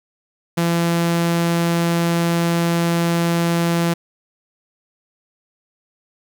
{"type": "tone", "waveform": "sawtooth", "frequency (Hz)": 169.5, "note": "E3", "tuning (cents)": 49, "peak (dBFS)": -12, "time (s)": [0.57, 3.94], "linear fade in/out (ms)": 10, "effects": ["9-bit"]}